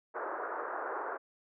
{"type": "band-pass noise", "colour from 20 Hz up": "white", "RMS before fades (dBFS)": -38, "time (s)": [0.14, 1.18], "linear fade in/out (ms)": 20, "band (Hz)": [340, 1500], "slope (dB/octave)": 48, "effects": []}